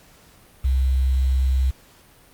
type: tone with quantisation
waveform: sine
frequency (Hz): 65.41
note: C2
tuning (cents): 0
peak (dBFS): -16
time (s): 0.64-1.71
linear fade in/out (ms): 10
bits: 7
effects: pink hiss -52 dBFS RMS until 2.33 s + Opus 48 kbps